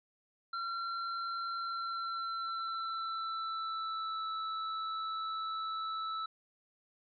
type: tone with pitch glide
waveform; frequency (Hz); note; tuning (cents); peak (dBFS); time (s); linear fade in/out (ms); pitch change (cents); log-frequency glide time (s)
square; 1365 to 1311.7; F6 to E6; -40 to -9; -36; 0.53-6.26; 5; -69; 1.57-4.29
effects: resampled to 11025 Hz